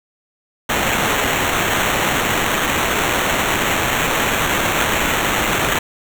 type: noise with sample-and-hold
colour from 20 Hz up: violet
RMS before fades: -18 dBFS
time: 0.69-5.79 s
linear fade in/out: 5 ms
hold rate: 4900 Hz
effects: none